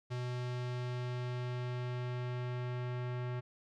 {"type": "tone with low-pass filter sweep", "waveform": "square", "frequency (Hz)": 123.9, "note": "B2", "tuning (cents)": 6, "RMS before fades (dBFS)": -38, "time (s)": [0.1, 3.41], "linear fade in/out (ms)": 20, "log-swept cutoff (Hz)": [5100, 2300], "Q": 0.91, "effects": []}